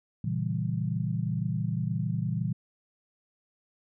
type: chord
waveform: sine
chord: A# diminished seventh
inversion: none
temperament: equal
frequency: 116.54 / 138.59 / 164.81 / 196 Hz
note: A#2 / C#3 / E3 / G3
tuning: 0 / 0 / 0 / 0 cents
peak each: -31 / -34 / -31 / -35 dBFS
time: 0.24-2.53 s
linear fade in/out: 5 ms
effects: none